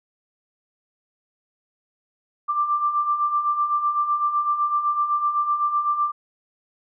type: beating tone pair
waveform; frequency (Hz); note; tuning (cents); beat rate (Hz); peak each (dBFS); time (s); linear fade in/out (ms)
sine; 1174.7 / 1182.6; D6 / D6; 0 / +12; 7.9; -27 / -20; 2.48-6.12; 20
effects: none